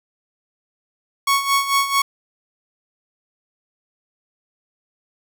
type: tone with tremolo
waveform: sawtooth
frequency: 1108.7 Hz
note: C#6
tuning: in tune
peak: -10 dBFS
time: 1.27-2.02 s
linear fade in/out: 5 ms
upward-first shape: sine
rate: 4.5 Hz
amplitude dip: 70%
effects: none